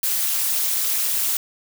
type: noise with amplitude modulation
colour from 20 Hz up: blue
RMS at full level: -18 dBFS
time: 0.03-1.37 s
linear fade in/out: 2 ms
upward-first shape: sine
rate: 220 Hz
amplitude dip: 85%
effects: none